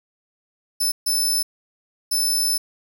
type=tone bursts at uneven times; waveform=20% pulse; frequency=5274 Hz; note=E8; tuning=in tune; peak=-13 dBFS; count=3; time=0.8-0.92 / 1.06-1.43 / 2.11-2.58 s; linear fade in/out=10 ms; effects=8-bit